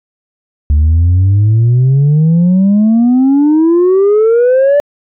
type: exponential sweep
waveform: sine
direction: up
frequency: 72 to 587.3 Hz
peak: -3 dBFS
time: 0.7-4.8 s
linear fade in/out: 0 ms
effects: tanh soft clip ceiling -4 dBFS